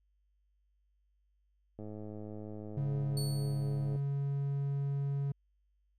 click train, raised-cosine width 2 ms, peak -32 dBFS, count 231, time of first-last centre 1.79-3.96 s, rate 106 Hz
triangle tone, 140 Hz, C#3, 18 cents sharp, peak -29 dBFS, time 2.77-5.32 s, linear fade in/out 5 ms
25% pulse tone with exponential decay, 4435 Hz, C#8, in tune, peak -33 dBFS, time 3.17-4 s, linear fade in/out 2 ms, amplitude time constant 180 ms
effects added 50 Hz sine -70 dBFS peak until 5.98 s

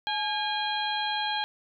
harmonic tone with a mistuned harmonic, 813 Hz, G#5, 37 cents flat, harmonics 1 / 2 / 3 / 4 / 5, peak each -30 / -34 / -39 / -32 / -36 dBFS, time 0.07-1.44 s, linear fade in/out 0 ms, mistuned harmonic 1, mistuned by +71 cents, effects none

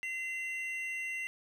triangle tone pair together, 2052 / 2739 Hz, C7 / F7, -34 / -34 cents, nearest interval perfect fourth, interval 500 cents, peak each -35 / -38 dBFS, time 0.03-1.27 s, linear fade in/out 0 ms, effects none

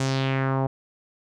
sawtooth tone with low-pass filter sweep, 133.9 Hz, C3, 40 cents sharp, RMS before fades -24 dBFS, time 0-0.67 s, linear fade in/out 5 ms, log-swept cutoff 7600 to 740 Hz, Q 2.3, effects none

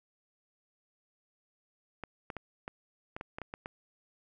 clicks, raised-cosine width 0.5 ms, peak -24 dBFS, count 10, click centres 2.037 / 2.302 / 2.367 / 2.679 / 3.165 / 3.211 / 3.385 / 3.417 / 3.539 / 3.659 s, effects none

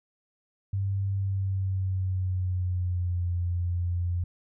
sine tone with pitch glide, 98 to 87.81 Hz, G2 to F2, 0 to +10 cents, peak -25 dBFS, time 0.73-4.24 s, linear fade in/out 5 ms, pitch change -190 cents, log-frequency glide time 1.14-3.3 s, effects none

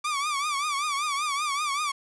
sawtooth tone with vibrato, 1164 Hz, D6, 16 cents flat, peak -22 dBFS, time 0.04-1.92 s, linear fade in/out 10 ms, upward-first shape triangle, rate 5.2 Hz, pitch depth 120 cents each way, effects resampled to 24000 Hz + 8-bit

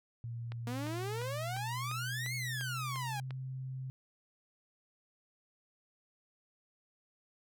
sine tone with pitch glide, 117.2 to 130.79 Hz, A#2 to C3, +10 to 0 cents, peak -38 dBFS, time 0.24-3.9 s, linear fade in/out 0 ms, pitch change +190 cents, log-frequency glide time 0.87-3.26 s
click train, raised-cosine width 0.3 ms, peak -30 dBFS, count 9, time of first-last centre 0.52-3.307 s, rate 2.87 Hz
sawtooth exponential two-way sweep, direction up then down, 233.1 to 2217 to 794 Hz, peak -34 dBFS, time 0.67-3.2 s, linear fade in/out 2 ms, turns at 2.35 s
effects none

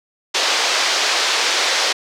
white band-pass noise, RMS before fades -18 dBFS, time 0.34-1.93 s, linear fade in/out 10 ms, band 400 to 5600 Hz, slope 24 dB/octave, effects none

